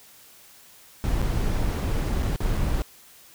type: noise with dropouts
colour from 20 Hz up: brown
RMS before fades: -24 dBFS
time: 1.04-2.82 s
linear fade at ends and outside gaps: 0 ms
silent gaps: 1.216-1.225 / 2.224-2.23 / 2.361-2.404 / 2.57-2.574 s
effects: white hiss -51 dBFS RMS until 3.34 s